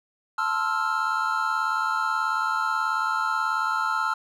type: chord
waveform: triangle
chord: F major seventh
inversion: first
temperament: equal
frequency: 880 / 1046.5 / 1318.5 / 1396.9 Hz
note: A5 / C6 / E6 / F6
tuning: 0 / 0 / 0 / 0 cents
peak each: -28 / -30 / -25 / -25 dBFS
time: 0.38-4.14 s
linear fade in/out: 5 ms
effects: none